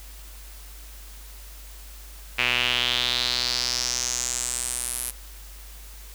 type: tone with band-pass filter sweep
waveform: sawtooth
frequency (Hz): 123.47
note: B2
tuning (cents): 0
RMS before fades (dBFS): -26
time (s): 2.38-5.11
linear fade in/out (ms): 10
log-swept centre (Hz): 2500 to 11000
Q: 4.2
effects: added 50 Hz sine -41 dBFS peak until 6.14 s + white hiss -47 dBFS RMS until 6.14 s